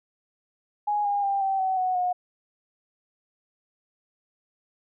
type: tone with pitch steps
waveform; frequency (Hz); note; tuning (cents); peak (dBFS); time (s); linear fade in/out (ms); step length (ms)
sine; 830.6 / 811.6 / 793.1 / 775 / 757.3 / 740 / 723.1; G#5 / G#5 / G5 / G5 / F#5 / F#5 / F#5; 0 / -40 / +20 / -20 / +40 / 0 / -40; -22; 0.87-2.13; 10; 180
effects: none